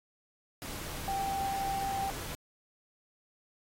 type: tone in noise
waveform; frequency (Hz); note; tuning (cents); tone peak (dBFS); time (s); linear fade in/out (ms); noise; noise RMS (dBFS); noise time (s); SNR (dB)
sine; 784; G5; 0; -31; 1.08-2.1; 0; pink; -41; 0.62-2.35; +7
effects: AAC 48 kbps